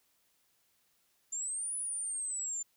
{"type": "exponential two-way sweep", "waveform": "sine", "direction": "up then down", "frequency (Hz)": [7130, 10000, 7130], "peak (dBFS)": -34, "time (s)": [1.32, 2.63], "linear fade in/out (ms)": 10, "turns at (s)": 1.76, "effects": ["white hiss -73 dBFS RMS until 2.76 s"]}